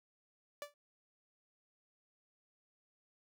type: tone with exponential decay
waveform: sawtooth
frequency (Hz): 582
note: D5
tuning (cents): -16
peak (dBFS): -35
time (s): 0.62-0.74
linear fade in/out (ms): 1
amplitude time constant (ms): 25
effects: none